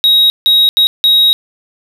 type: tone bursts at uneven times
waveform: triangle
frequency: 3800 Hz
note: A#7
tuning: 33 cents sharp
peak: -4 dBFS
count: 4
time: 0.04-0.3 / 0.46-0.69 / 0.77-0.87 / 1.04-1.33 s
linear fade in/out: 0 ms
effects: none